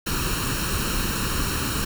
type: noise with comb filter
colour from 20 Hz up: pink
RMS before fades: -25 dBFS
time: 0.06-1.85 s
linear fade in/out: 10 ms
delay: 0.72 ms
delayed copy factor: +0.7
effects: none